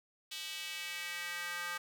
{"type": "tone with high-pass filter sweep", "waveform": "square", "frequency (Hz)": 174.61, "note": "F3", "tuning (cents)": 0, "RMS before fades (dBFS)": -41, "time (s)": [0.31, 1.78], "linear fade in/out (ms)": 10, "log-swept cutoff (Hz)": [3300, 1400], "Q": 2.1, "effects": []}